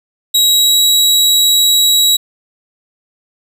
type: tone with pitch glide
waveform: sawtooth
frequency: 3840 to 3873 Hz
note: B7 to B7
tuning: -49 to -35 cents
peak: -5 dBFS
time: 0.34-2.17 s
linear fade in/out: 10 ms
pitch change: +14 cents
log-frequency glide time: 0.45-0.8 s
effects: none